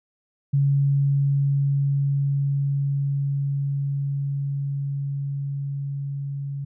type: tone with level ramp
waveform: sine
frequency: 139.9 Hz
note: C#3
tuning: 16 cents sharp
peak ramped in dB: -16 to -27 dBFS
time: 0.53-6.65 s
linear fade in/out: 10 ms
effects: none